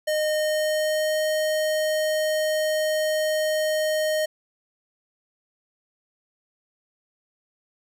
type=tone with pitch glide; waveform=square; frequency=614 to 619.7 Hz; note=D#5 to D#5; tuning=-23 to -7 cents; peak=-22 dBFS; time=0.07-4.26 s; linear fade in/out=10 ms; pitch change=+16 cents; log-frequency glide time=0.35-1.21 s; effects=none